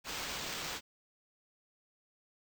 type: noise with sample-and-hold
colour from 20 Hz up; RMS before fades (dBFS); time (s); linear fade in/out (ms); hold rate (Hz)
white; -40; 0.04-0.81; 50; 11025
effects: none